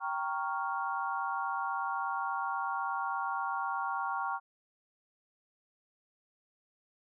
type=chord; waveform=sine; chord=G half-diminished seventh; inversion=none; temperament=equal; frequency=784 / 932.3 / 1108.7 / 1396.9 Hz; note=G5 / Bb5 / Db6 / F6; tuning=0 / 0 / 0 / 0 cents; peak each=-37 / -37 / -36 / -38 dBFS; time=0-4.4 s; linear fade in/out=50 ms; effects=none